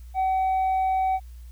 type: tone with tanh clipping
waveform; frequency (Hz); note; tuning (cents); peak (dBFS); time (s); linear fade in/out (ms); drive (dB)
triangle; 758; F#5; +42; -21; 0.14-1.2; 50; 7
effects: added 60 Hz sine -39 dBFS peak until 1.51 s + white hiss -61 dBFS RMS until 1.51 s